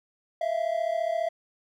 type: tone pair together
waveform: triangle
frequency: 647.3 / 682 Hz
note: E5 / F5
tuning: -32 / -41 cents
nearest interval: minor second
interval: 91 cents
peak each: -26 dBFS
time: 0.41-1.29 s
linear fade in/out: 5 ms
effects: none